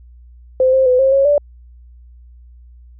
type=tone with pitch steps; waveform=sine; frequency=517 / 527 / 504 / 534 / 547 / 582 Hz; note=C5 / C5 / B4 / C5 / C#5 / D5; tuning=-21 / +12 / +35 / +35 / -23 / -16 cents; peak=-9 dBFS; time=0.6-1.38 s; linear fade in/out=2 ms; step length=130 ms; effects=added 60 Hz sine -39 dBFS peak until 2.99 s